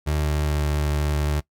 30% pulse tone with pitch glide, 75.3 to 74.05 Hz, D2 to D2, +44 to +15 cents, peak -18 dBFS, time 0.06-1.41 s, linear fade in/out 20 ms, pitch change -29 cents, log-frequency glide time 0.19-0.64 s, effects noise-tail reverb RT60 0.1 s tail -21 dB re dry

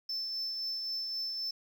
sine tone with tremolo, 5290 Hz, E8, 5 cents sharp, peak -30 dBFS, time 0.09-1.51 s, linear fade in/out 5 ms, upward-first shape triangle, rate 3.8 Hz, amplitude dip 40%, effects tanh soft clip ceiling -31 dBFS + 10-bit

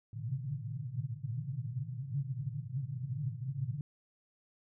pink band-pass noise, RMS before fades -38 dBFS, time 0.13-3.81 s, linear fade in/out 2 ms, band 110 to 150 Hz, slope 96 dB/octave, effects none

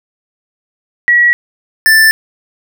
sine / square tone pair in turn, 1923 / 1767.3 Hz, B6 / A6, -47 / +7 cents, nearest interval minor second, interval 146 cents, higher first, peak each -5 dBFS, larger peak neither, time 1.08-1.33 / 1.86-2.11 s, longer neither, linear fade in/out 0 ms, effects none

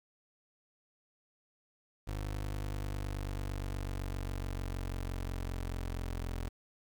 25% pulse exponential sweep, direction down, 51.3 to 42.94 Hz, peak -32 dBFS, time 2.07-6.49 s, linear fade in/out 10 ms, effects 10-bit

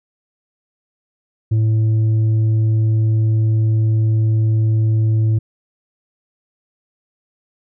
sine tone with tanh clipping, 110 Hz, A2, in tune, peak -13 dBFS, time 1.51-5.39 s, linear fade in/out 10 ms, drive 4 dB, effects none

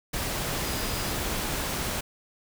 sine tone in noise, 4928 Hz, D#8, 17 cents flat, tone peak -41 dBFS, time 0.64-1.12 s, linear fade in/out 10 ms, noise pink, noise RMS -30 dBFS, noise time 0.13-2.01 s, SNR -14 dB, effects none

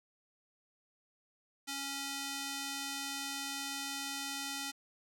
square tone with band-pass filter, 277.2 Hz, C#4, in tune, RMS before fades -40 dBFS, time 1.67-4.72 s, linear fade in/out 20 ms, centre 5800 Hz, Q 0.64, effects 10-bit

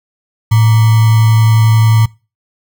sine tone with sample-and-hold, 111.1 Hz, A2, 17 cents sharp, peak -5 dBFS, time 0.51-2.06 s, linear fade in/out 10 ms, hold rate 1050 Hz, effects noise-tail reverb RT60 0.3 s tail -23 dB re dry

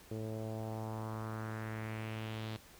sawtooth tone with low-pass filter sweep, 110 Hz, A2, in tune, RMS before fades -41 dBFS, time 0.11-2.57 s, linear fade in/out 5 ms, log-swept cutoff 450 to 4000 Hz, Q 2.5, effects pink hiss -58 dBFS RMS until 2.79 s

